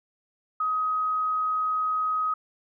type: tone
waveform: sine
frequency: 1261 Hz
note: D#6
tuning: 23 cents sharp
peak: -23 dBFS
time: 0.6-2.34 s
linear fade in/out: 5 ms
effects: none